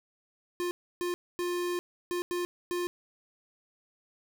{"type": "tone bursts at uneven times", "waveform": "square", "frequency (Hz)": 353, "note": "F4", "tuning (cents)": 19, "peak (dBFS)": -30, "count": 6, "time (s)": [[0.6, 0.71], [1.01, 1.14], [1.39, 1.79], [2.11, 2.22], [2.31, 2.45], [2.71, 2.87]], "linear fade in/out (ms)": 0, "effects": []}